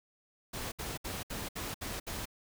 pink noise bursts, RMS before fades -39 dBFS, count 7, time 0.53-2.256 s, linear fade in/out 10 ms, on 190 ms, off 66 ms, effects none

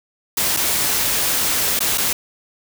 white noise with dropouts, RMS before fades -19 dBFS, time 0.37-2.13 s, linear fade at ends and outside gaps 5 ms, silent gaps 0.566-0.57 / 1.792-1.804 / 1.976-1.98 s, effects none

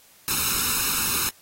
white noise with comb filter, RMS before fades -24 dBFS, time 0.28-1.29 s, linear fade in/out 0 ms, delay 0.76 ms, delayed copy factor +0.9, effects white hiss -54 dBFS RMS until 1.41 s + AAC 48 kbps

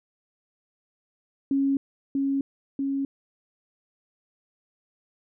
sine tone with echo, 274.8 Hz, C#4, 15 cents flat, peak -20 dBFS, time 1.51-1.77 s, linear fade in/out 2 ms, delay 640 ms, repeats 2, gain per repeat -2 dB, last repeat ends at 3.05 s, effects none

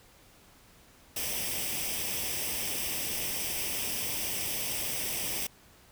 white noise with comb filter, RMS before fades -33 dBFS, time 1.16-5.47 s, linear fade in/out 5 ms, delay 0.36 ms, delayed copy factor +0.65, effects pink hiss -58 dBFS RMS until 5.91 s

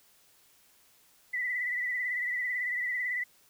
sine tone with vibrato, 1975.5 Hz, B6, in tune, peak -29 dBFS, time 1.33-3.24 s, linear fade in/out 10 ms, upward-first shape sine, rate 18 Hz, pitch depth 48 cents each way, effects white hiss -63 dBFS RMS until 3.49 s

